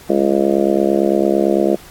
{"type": "harmonic tone", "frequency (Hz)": 68.9, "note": "C#2", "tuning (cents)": -10, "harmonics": [3, 4, 5, 6, 7, 8, 9, 10], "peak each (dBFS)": [-19, -25, -16, -20, -23, -22, -20, -26], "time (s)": [0.09, 1.76], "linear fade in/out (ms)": 10, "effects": ["pink hiss -41 dBFS RMS until 1.9 s", "AAC 64 kbps"]}